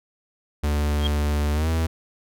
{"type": "tone with pitch glide", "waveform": "45% pulse", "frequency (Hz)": [73.8, 80.95], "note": ["D2", "E2"], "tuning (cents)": [9, -31], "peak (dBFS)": -20, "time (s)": [0.63, 1.87], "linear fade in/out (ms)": 10, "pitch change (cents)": 160, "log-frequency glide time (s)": [1.53, 1.68]}
{"type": "tone with exponential growth", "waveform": "sine", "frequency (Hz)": 3232, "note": "G#7", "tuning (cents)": -48, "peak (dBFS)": -21, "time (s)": [0.96, 1.07], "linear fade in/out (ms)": 2, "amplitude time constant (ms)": 22}
{"effects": []}